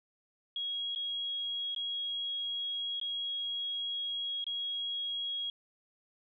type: tone with dropouts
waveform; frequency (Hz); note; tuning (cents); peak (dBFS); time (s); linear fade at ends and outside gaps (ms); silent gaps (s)
sine; 3301; G#7; -11; -33; 0.56-5.5; 2; 0.95-0.959 / 1.748-1.762 / 2.999-3.013 / 4.442-4.466
effects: none